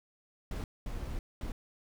brown noise bursts at uneven times, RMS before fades -37 dBFS, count 3, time 0.51-0.64 / 0.86-1.19 / 1.41-1.52 s, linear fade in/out 2 ms, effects none

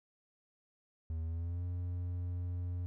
triangle tone with pitch glide, 80.8 to 88.62 Hz, E2 to F2, -34 to +26 cents, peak -33 dBFS, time 1.1-2.86 s, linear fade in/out 0 ms, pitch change +160 cents, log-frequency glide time 1.22-1.63 s, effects none

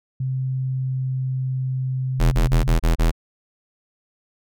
sine tone with pitch glide, 130.81 to 129.98 Hz, C3 to C3, 0 to -11 cents, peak -21 dBFS, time 0.2-2.74 s, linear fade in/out 5 ms, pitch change -11 cents, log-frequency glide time 0.36-1.95 s
square tone bursts, 41.2 Hz, E1, in tune, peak -15 dBFS, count 6, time 2.19-3.115 s, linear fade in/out 20 ms, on 130 ms, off 29 ms
effects none

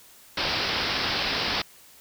white low-pass noise, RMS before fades -27 dBFS, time 0.37-1.62 s, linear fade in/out 5 ms, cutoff 5300 Hz, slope 96 dB/octave, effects white hiss -52 dBFS RMS until 2 s

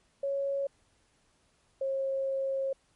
sine tone pair in turn, 554.4 / 539.6 Hz, C#5 / C#5, 0 / -47 cents, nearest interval unison, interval 47 cents, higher first, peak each -28 dBFS, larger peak neither, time 0.23-0.67 / 1.81-2.73 s, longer second, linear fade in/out 5 ms, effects pink hiss -69 dBFS RMS until 2.95 s + MP3 48 kbps

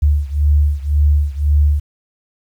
sine beating tone pair, 72.7 / 74.6 Hz, D2 / D2, -17 / +28 cents, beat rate 1.9 Hz, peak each -13 / -15 dBFS, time 0.02-1.8 s, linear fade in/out 10 ms, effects 8-bit

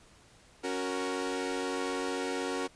sawtooth chord, F# major, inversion second, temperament equal, 277.2 / 370 / 466.2 Hz, C#4 / F#4 / A#4, 0 / 0 / 0 cents, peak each -32 dBFS, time 0.63-2.68 s, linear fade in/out 20 ms, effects pink hiss -59 dBFS RMS until 2.75 s + resampled to 22050 Hz

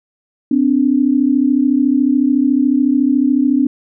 sine tone pair together, 255.4 / 289.3 Hz, C4 / D4, -42 / -26 cents, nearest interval major second, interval 216 cents, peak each -13 dBFS, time 0.51-3.67 s, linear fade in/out 5 ms, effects none

